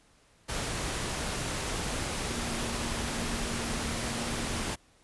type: tone in noise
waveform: sine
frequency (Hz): 233.1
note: A#3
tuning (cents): 0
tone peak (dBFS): -39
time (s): 2.29-4.63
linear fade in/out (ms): 20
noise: pink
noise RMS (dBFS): -33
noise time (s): 0.48-4.76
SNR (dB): -9
effects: pink hiss -63 dBFS RMS until 5.03 s + resampled to 24000 Hz